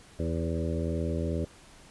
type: harmonic tone with a mistuned harmonic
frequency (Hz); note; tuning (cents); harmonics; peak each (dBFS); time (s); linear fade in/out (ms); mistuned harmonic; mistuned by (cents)
82.41; E2; 0; 1 / 2 / 3 / 4 / 5 / 6 / 7; -31 / -34 / -36 / -37 / -38 / -39 / -39; 0.19-1.45; 5; 6; +21
effects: pink hiss -54 dBFS RMS until 1.9 s + resampled to 24000 Hz